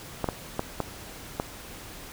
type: clicks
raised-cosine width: 1 ms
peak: -12 dBFS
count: 5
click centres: 0.243 / 0.288 / 0.594 / 0.803 / 1.399 s
effects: pink hiss -43 dBFS RMS until 2.12 s